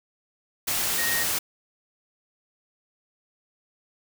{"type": "tone in noise", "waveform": "sine", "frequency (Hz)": 1864.7, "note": "A#6", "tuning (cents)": 0, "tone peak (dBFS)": -27, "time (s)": [0.98, 1.24], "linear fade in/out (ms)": 10, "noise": "white", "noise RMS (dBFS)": -26, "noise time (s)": [0.67, 1.39], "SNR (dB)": -4, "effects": []}